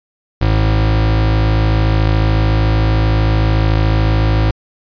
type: tone pair together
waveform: square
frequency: 53.8 / 107.3 Hz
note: A1 / A2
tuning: -38 / -43 cents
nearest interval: octave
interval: 1195 cents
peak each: -14 dBFS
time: 0.41-4.51 s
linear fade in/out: 5 ms
effects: resampled to 11025 Hz